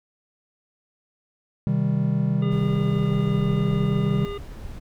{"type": "chord", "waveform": "triangle", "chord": "C minor", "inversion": "none", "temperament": "just", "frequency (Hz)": [130.81, 156.98, 196.22], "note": ["C3", "Eb3", "G3"], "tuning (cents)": [0, 16, 2], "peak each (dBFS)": -22, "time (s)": [1.67, 4.25], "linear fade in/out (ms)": 0}
{"type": "harmonic tone", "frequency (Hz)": 405.1, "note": "G#4", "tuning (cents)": -43, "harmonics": [1, 3, 5, 7, 9], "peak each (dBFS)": [-30, -39, -46, -45, -49], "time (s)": [2.42, 4.38], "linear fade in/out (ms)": 5}
{"type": "noise", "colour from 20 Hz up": "brown", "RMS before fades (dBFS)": -37, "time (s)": [2.5, 4.8], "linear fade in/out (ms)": 20}
{"effects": []}